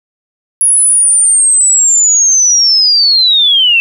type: linear sweep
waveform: sine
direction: down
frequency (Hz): 10540 to 2637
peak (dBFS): -5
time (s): 0.61-3.8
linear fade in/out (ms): 0
effects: 7-bit